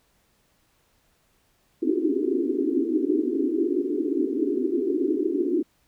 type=band-pass noise; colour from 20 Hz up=pink; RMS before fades=-24 dBFS; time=1.82-5.63 s; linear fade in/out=10 ms; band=260 to 410 Hz; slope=96 dB/octave; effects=pink hiss -66 dBFS RMS until 5.87 s